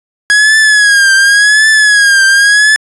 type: tone with vibrato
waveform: 45% pulse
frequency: 1661.2 Hz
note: G#6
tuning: in tune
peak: -4 dBFS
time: 0.3-2.76 s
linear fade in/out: 0 ms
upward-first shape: triangle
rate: 0.9 Hz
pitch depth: 100 cents each way
effects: resampled to 24000 Hz